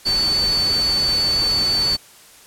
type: tone in noise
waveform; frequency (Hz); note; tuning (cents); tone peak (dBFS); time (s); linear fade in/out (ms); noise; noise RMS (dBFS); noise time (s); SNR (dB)
sine; 4503; C#8; +26; -16; 0.05-1.97; 20; pink; -28; 0.05-1.97; +9
effects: white hiss -46 dBFS RMS until 2.46 s + low-pass 12000 Hz 12 dB/octave